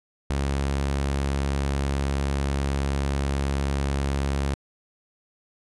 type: tone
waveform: sawtooth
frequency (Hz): 69.3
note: C#2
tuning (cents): 0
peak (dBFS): -19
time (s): 0.3-4.54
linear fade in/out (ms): 0
effects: resampled to 24000 Hz